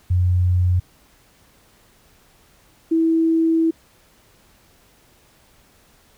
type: tone pair in turn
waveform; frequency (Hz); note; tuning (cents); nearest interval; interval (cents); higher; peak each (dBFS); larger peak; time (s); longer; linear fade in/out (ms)
sine; 90 / 326.1; F#2 / E4; -47 / -19; octave + minor seventh; 2228; second; -14 / -14; neither; 0.1-0.8 / 2.91-3.71; second; 10
effects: pink hiss -55 dBFS RMS until 6.17 s